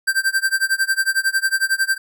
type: tone with tremolo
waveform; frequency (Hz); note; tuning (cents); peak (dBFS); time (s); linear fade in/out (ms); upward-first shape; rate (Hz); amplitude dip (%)
square; 1568; G6; 0; -14; 0.07-1.98; 10; sine; 11; 95
effects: none